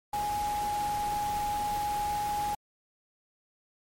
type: tone in noise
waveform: sine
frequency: 830.6 Hz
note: G#5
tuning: in tune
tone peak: -28 dBFS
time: 0.13-2.55 s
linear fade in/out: 5 ms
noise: pink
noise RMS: -40 dBFS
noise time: 0.13-2.55 s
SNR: +9 dB
effects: MP3 64 kbps